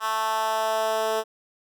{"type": "tone with high-pass filter sweep", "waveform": "10% pulse", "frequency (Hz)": 220, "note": "A3", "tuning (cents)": 0, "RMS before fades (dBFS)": -25, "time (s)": [0, 1.24], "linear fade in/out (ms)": 50, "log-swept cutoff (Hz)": [1100, 480], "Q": 2.6, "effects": []}